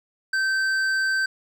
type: tone with hard clipping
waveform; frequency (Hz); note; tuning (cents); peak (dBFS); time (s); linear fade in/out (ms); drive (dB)
sine; 1551; G6; -19; -22; 0.33-1.26; 5; 8
effects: none